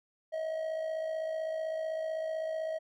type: tone with amplitude modulation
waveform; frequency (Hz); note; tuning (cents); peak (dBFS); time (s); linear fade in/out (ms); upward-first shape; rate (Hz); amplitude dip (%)
triangle; 638; D#5; +43; -28; 0.32-2.79; 20; sine; 55.8; 50
effects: none